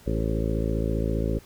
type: harmonic tone with a mistuned harmonic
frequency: 55 Hz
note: A1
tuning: in tune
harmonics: 1 / 2 / 3 / 4 / 5 / 6 / 7 / 8 / 9 / 10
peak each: -27 / -30 / -32 / -33 / -34 / -35 / -35 / -36 / -37 / -37 dBFS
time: 0.06-1.39 s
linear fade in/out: 10 ms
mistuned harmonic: 8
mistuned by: -20 cents
effects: pink hiss -53 dBFS RMS until 1.45 s